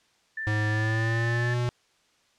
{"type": "tone with vibrato", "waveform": "sine", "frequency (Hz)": 1765, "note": "A6", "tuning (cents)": 5, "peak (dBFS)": -30, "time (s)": [0.37, 1.54], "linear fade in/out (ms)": 5, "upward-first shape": "sine", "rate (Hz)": 1.6, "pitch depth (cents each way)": 13}
{"type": "tone with pitch glide", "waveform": "square", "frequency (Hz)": [106.5, 121.63], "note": ["G#2", "B2"], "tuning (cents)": [44, -26], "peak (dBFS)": -25, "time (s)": [0.47, 1.69], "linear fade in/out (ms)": 0, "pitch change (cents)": 230, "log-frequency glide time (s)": [0.68, 1.54]}
{"effects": ["white hiss -65 dBFS RMS until 2.38 s", "low-pass 6000 Hz 12 dB/octave"]}